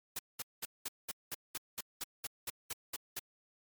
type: noise bursts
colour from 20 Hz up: white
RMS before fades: -39 dBFS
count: 14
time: 0.16-3.194 s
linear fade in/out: 5 ms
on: 31 ms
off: 200 ms
effects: MP3 96 kbps